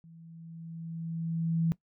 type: tone with level ramp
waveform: sine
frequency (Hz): 164.81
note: E3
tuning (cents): 0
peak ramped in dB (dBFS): -50 to -23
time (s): 0.04-1.72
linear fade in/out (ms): 0
effects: noise-tail reverb RT60 0.1 s tail -19 dB re dry